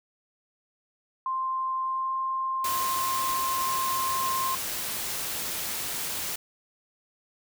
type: tone with pitch glide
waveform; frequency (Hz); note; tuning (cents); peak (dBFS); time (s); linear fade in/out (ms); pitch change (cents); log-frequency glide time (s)
sine; 1048 to 1054.7; C6 to C6; +2 to +14; -26; 1.26-4.55; 2; +12; 1.84-2.13
type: noise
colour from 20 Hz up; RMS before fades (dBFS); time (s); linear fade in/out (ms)
white; -32; 2.64-6.36; 5
effects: none